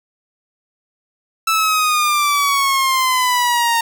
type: exponential sweep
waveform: sawtooth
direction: down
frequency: 1322 to 920 Hz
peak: -10 dBFS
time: 1.47-3.81 s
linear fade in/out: 5 ms
effects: none